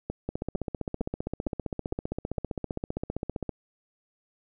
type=two click trains; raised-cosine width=2 ms; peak=-17 / -17 dBFS; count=50 / 6; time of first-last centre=0.29-3.493 / 0.1-2.383 s; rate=15.3 / 2.19 Hz; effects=none